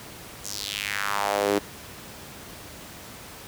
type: tone with high-pass filter sweep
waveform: sawtooth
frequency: 101.6 Hz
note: G#2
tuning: 38 cents flat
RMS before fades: -27 dBFS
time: 0.44-1.59 s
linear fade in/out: 10 ms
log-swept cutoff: 6700 to 330 Hz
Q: 2.7
effects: pink hiss -42 dBFS RMS until 3.47 s + high-pass 60 Hz 12 dB/octave